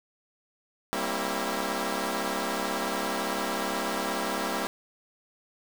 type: chord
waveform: 10% pulse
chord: C dominant seventh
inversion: second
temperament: equal with one note detuned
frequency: 196 / 233.1 / 267.3 / 329.6 Hz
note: G3 / Bb3 / C4 / E4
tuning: 0 / 0 / +37 / 0 cents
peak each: -25 dBFS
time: 0.93-4.67 s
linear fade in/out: 0 ms
effects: 7-bit